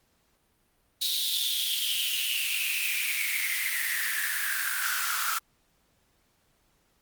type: noise with high-pass filter sweep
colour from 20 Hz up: white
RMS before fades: -28 dBFS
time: 1.01-5.39 s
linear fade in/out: 10 ms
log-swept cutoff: 3900 to 1300 Hz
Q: 7.8
effects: pink hiss -69 dBFS RMS until 7.01 s + Opus 48 kbps